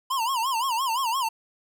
square tone with vibrato, 987.8 Hz, B5, in tune, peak -24 dBFS, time 0.1-1.29 s, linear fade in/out 10 ms, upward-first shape sine, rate 5.8 Hz, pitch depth 180 cents each way, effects none

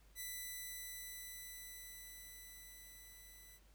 5% pulse tone with level ramp, 1989 Hz, B6, 12 cents sharp, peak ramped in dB -33 to -48 dBFS, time 0.15-3.6 s, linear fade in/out 50 ms, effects added 50 Hz sine -63 dBFS peak until 3.74 s + pink hiss -71 dBFS RMS until 3.74 s

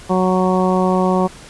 harmonic tone, 185 Hz, F#3, in tune, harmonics 1 / 2 / 3 / 4 / 5 / 6, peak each -16 / -19 / -21 / -22 / -23 / -24 dBFS, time 0.09-1.28 s, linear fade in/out 20 ms, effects pink hiss -39 dBFS RMS until 1.49 s + resampled to 24000 Hz

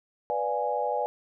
sine chord, B diminished seventh, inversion none, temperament equal, 493.9 / 587.3 / 698.5 / 830.6 Hz, B4 / D5 / F5 / Ab5, 0 / 0 / 0 / 0 cents, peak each -31 / -31 / -34 / -29 dBFS, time 0.3-1.06 s, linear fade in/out 0 ms, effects none

